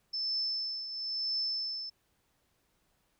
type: tone with tremolo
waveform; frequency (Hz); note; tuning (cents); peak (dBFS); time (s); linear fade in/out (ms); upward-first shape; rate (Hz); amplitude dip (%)
sine; 5274; E8; 0; -29; 0.13-1.9; 10; triangle; 1; 65
effects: pink hiss -74 dBFS RMS until 3.19 s